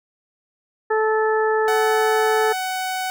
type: harmonic tone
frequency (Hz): 436.1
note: A4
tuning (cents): -15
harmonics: 1 / 2 / 3 / 4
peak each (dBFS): -18 / -23 / -27 / -26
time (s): 0.9-2.53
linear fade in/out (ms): 10
type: tone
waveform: sawtooth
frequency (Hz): 748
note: F#5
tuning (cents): +19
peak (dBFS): -19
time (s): 1.68-3.1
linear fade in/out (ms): 0
effects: none